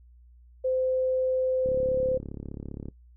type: tone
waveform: sine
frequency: 516 Hz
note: C5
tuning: 24 cents flat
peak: -23 dBFS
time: 0.64-2.18 s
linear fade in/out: 10 ms
type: click train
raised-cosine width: 3 ms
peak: -24 dBFS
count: 44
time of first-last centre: 1.66-2.885 s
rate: 35.1 Hz
effects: noise-tail reverb RT60 0.1 s tail -18 dB re dry + added 60 Hz sine -51 dBFS peak until 3.16 s